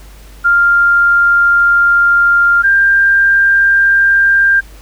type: tone pair in turn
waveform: sine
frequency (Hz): 1396.9 / 1591.9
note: F6 / G6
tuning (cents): 0 / +26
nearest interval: major second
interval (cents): 226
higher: second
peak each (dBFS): -6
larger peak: neither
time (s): 0.44-2.63 / 2.63-4.61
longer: first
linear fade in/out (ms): 20
effects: added 50 Hz sine -34 dBFS peak until 4.81 s + pink hiss -42 dBFS RMS until 4.81 s